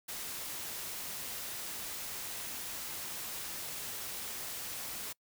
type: noise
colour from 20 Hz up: white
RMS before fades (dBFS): -41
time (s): 0.08-5.13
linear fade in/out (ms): 10
effects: noise-tail reverb RT60 0.1 s tail -25 dB re dry